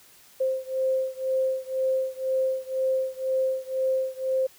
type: beating tone pair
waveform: sine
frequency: 523.3 / 525.3 Hz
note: C5 / C5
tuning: 0 / +7 cents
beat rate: 2 Hz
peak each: -26 / -27 dBFS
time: 0.4-4.47 s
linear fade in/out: 10 ms
effects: white hiss -54 dBFS RMS until 4.58 s